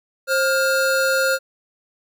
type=tone pair together; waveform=square; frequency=531.7 / 1411 Hz; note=C5 / F6; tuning=+28 / +17 cents; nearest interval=octave + perfect fourth; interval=1689 cents; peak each=-20 dBFS; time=0.27-1.39 s; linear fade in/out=50 ms; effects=none